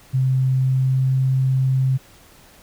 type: tone with pitch glide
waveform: sine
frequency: 130.81 to 131.72 Hz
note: C3 to C3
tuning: 0 to +12 cents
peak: -15 dBFS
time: 0.13-1.98 s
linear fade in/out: 20 ms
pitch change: +12 cents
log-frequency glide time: 0.64-1.15 s
effects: pink hiss -49 dBFS RMS until 2.62 s